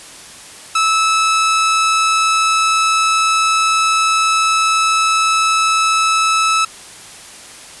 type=tone; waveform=sawtooth; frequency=1306 Hz; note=E6; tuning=17 cents flat; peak=-8 dBFS; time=0.75-6.65 s; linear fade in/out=5 ms; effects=white hiss -36 dBFS RMS until 7.8 s + resampled to 24000 Hz